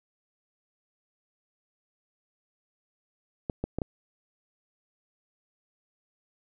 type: clicks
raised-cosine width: 2 ms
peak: -16 dBFS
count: 4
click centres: 3.498 / 3.64 / 3.786 / 3.818 s
effects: none